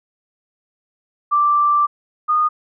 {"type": "tone pair in turn", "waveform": "sine", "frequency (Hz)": [1174.7, 1228.1], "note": ["D6", "D#6"], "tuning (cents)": [0, -23], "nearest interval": "minor second", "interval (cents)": 77, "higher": "second", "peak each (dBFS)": [-12, -13], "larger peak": "first", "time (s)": [[1.31, 1.87], [2.28, 2.49]], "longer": "first", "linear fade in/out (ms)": 20, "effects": []}